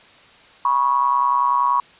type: ring-modulated tone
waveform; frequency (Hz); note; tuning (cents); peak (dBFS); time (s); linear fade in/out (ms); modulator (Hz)
triangle; 65.2; C2; -5; -10; 0.65-1.8; 0; 1040
effects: white hiss -48 dBFS RMS until 1.99 s + resampled to 8000 Hz